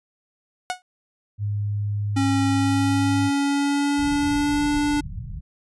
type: tone with exponential decay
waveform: sawtooth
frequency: 732 Hz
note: F#5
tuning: 19 cents flat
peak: -16 dBFS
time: 0.7-0.82 s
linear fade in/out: 0 ms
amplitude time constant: 24 ms
type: tone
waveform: sine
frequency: 103.1 Hz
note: G#2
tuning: 12 cents flat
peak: -22 dBFS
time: 1.38-3.31 s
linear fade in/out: 50 ms
type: tone with pitch glide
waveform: square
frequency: 272.9 to 292.5 Hz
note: C#4 to D4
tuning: -27 to -7 cents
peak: -20 dBFS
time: 2.16-5.01 s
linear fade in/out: 10 ms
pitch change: +120 cents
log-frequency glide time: 2.47-4.69 s
type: low-pass noise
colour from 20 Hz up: pink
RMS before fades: -33 dBFS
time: 3.97-5.41 s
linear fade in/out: 20 ms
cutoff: 170 Hz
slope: 48 dB/octave
effects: resampled to 24000 Hz